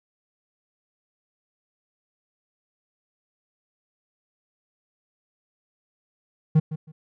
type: tone with echo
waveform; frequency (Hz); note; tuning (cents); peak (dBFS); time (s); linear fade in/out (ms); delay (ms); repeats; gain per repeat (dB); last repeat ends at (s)
triangle; 156.2; D#3; +7; -11; 6.55-6.6; 10; 160; 2; -14; 6.92
effects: none